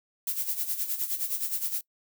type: noise with tremolo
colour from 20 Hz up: violet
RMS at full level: -28 dBFS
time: 0.27-1.81 s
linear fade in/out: 2 ms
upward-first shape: sine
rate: 9.6 Hz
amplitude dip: 70%
effects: noise-tail reverb RT60 0.1 s tail -23 dB re dry